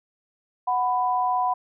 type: tone pair together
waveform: sine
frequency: 739 / 995 Hz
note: F#5 / B5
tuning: -2 / +13 cents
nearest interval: perfect fourth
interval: 515 cents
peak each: -23 / -23 dBFS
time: 0.67-1.54 s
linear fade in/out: 10 ms
effects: none